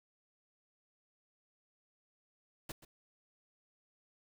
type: noise with echo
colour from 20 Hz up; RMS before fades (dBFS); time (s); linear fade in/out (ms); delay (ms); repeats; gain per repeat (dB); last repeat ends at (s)
pink; -43; 2.69-2.72; 5; 130; 1; -15; 2.85
effects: none